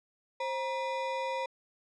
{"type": "ring-modulated tone", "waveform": "square", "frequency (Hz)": 740, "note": "F#5", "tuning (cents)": 0, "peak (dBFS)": -29, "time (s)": [0.4, 1.46], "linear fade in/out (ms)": 5, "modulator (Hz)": 211, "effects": ["low-pass 4000 Hz 12 dB/octave"]}